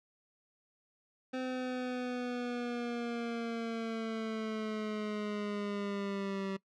25% pulse linear sweep, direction down, 258 to 193.1 Hz, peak -31 dBFS, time 1.33-6.57 s, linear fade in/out 10 ms, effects noise-tail reverb RT60 0.1 s tail -21 dB re dry + low-pass 4000 Hz 12 dB/octave

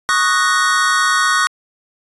square chord, D# minor seventh, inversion third, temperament equal, 1108.7 / 1244.5 / 1480 / 1864.7 Hz, C#6 / D#6 / F#6 / A#6, 0 / 0 / 0 / 0 cents, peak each -19 / -19 / -18 / -20 dBFS, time 0.09-1.47 s, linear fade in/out 0 ms, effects resampled to 24000 Hz

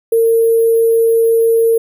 sine tone with sample-and-hold, 456.1 Hz, A#4, 38 cents flat, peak -8 dBFS, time 0.12-1.78 s, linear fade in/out 5 ms, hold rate 11025 Hz, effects none

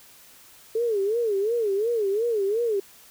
sine tone with vibrato, 430.9 Hz, A4, 36 cents flat, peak -21 dBFS, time 0.75-2.8 s, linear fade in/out 5 ms, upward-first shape sine, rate 2.8 Hz, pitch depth 180 cents each way, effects white hiss -51 dBFS RMS until 3.1 s

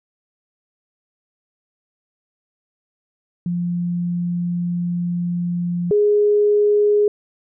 sine tone pair in turn, 174.61 / 415.3 Hz, F3 / G#4, 0 / 0 cents, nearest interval octave + minor third, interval 1500 cents, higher second, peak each -19 / -12 dBFS, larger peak second, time 3.46-5.91 / 5.91-7.08 s, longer first, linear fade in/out 2 ms, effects none

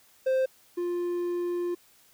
triangle tone pair in turn, 523.3 / 350.7 Hz, C5 / F4, 0 / +7 cents, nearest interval perfect fifth, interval 693 cents, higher first, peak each -20 / -25 dBFS, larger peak first, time 0.26-0.46 / 0.77-1.75 s, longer second, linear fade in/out 10 ms, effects white hiss -60 dBFS RMS until 2.13 s

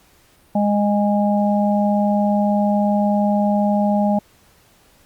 harmonic tone, 205.6 Hz, G#3, 17 cents flat, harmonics 1 / 3 / 4, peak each -16 / -21 / -22 dBFS, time 0.55-4.19 s, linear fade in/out 5 ms, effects pink hiss -54 dBFS RMS until 5.05 s + Opus 48 kbps

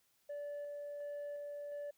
sine tone with tremolo, 580 Hz, D5, 22 cents flat, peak -38 dBFS, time 0.29-1.91 s, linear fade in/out 10 ms, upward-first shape square, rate 1.4 Hz, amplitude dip 25%, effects tanh soft clip ceiling -40 dBFS + white hiss -75 dBFS RMS until 1.97 s

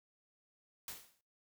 white noise with exponential decay, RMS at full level -42 dBFS, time 0.88-1.21 s, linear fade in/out 1 ms, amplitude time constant 70 ms, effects noise-tail reverb RT60 0.3 s tail -20 dB re dry

